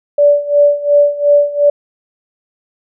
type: tone with tremolo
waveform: sine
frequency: 580 Hz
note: D5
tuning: 22 cents flat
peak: -4 dBFS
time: 0.18-1.7 s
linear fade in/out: 5 ms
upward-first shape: sine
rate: 2.8 Hz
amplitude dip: 85%
effects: none